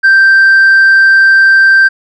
sine tone with tanh clipping, 1568 Hz, G6, in tune, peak -3 dBFS, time 0.03-1.89 s, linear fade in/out 20 ms, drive 1 dB, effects none

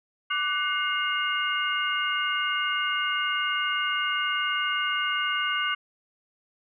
sine tone cluster, 1173 / 1492 / 2133 / 2839 Hz, D6 / F#6 / C7 / F7, -2 / +14 / +33 / +28 cents, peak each -30 / -29 / -31 / -29 dBFS, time 0.3-5.75 s, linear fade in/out 10 ms, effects none

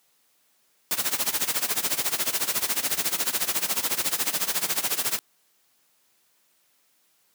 white noise with tremolo, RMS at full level -23 dBFS, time 0.91-5.19 s, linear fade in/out 0 ms, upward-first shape sine, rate 14 Hz, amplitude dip 85%, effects white hiss -66 dBFS RMS until 7.34 s + high-pass 150 Hz 12 dB/octave

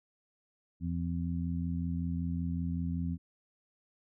harmonic tone, 85.3 Hz, F2, 40 cents flat, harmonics 1 / 2 / 3, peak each -35 / -34 / -38 dBFS, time 0.8-3.18 s, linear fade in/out 50 ms, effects none

